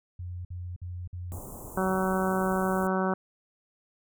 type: tone bursts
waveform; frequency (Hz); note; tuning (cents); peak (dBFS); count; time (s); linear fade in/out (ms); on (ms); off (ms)
sine; 89; F2; +33; -34; 4; 0.19-1.389; 5; 260; 53
type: band-stop noise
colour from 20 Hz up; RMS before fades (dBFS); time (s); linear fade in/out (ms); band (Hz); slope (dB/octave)
pink; -42; 1.32-2.87; 0; 1100 to 7100; 48
type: harmonic tone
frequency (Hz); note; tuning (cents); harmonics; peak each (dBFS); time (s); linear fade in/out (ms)
188.3; F#3; +31; 1 / 2 / 3 / 4 / 5 / 6 / 7 / 8; -28 / -31 / -33 / -34 / -35 / -36 / -36 / -37; 1.77-3.14; 5
effects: none